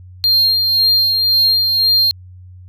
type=tone with tremolo; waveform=triangle; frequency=4201 Hz; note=C8; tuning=6 cents sharp; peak=-8 dBFS; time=0.24-2.11 s; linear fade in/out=0 ms; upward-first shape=sine; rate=1.9 Hz; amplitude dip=35%; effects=added 91 Hz sine -35 dBFS peak until 2.68 s